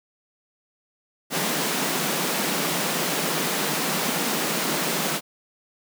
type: high-pass noise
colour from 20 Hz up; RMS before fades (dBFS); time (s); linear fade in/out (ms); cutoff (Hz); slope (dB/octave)
pink; -25; 1.3-5.21; 50; 150; 96
effects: none